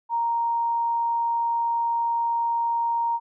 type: tone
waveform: sine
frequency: 932.3 Hz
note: A#5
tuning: in tune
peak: -21 dBFS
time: 0.09-3.2 s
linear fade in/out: 50 ms
effects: none